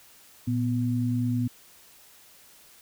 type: tone pair together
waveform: sine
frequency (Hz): 116.52 / 246.9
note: A#2 / B3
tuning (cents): 0 / 0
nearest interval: octave + minor second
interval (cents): 1300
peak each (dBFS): -26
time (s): 0.47-1.48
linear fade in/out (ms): 10
effects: white hiss -54 dBFS RMS until 2.81 s